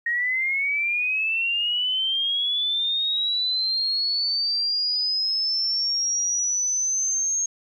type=linear sweep; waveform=sine; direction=up; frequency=1864.7 to 6510 Hz; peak=-21 dBFS; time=0.06-7.46 s; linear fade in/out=5 ms; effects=10-bit